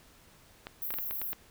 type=clicks; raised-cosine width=0.3 ms; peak=-23 dBFS; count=7; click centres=0.669 / 0.906 / 0.94 / 0.986 / 1.11 / 1.216 / 1.331 s
type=high-pass noise; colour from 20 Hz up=pink; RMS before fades=-36 dBFS; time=0.82-1.33 s; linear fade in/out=2 ms; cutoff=12000 Hz; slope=96 dB/octave
effects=pink hiss -59 dBFS RMS until 1.5 s